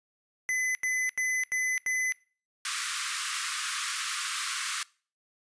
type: tone bursts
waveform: square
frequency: 2020 Hz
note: B6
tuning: 39 cents sharp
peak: -27 dBFS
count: 5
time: 0.49-2.122 s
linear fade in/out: 0 ms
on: 260 ms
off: 83 ms
type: high-pass noise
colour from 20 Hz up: pink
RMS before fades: -32 dBFS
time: 2.65-4.83 s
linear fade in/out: 2 ms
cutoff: 1100 Hz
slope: 96 dB/octave
effects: noise-tail reverb RT60 0.4 s tail -23 dB re dry + resampled to 22050 Hz